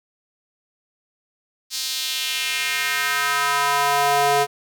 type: tone with high-pass filter sweep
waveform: square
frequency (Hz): 142.1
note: C#3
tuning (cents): +43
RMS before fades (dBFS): -21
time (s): 1.7-4.47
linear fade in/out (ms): 50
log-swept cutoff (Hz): 4700 to 550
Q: 2
effects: none